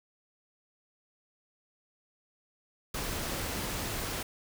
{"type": "noise", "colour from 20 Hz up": "pink", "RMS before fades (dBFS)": -35, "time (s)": [2.94, 4.23], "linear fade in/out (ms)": 5, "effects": []}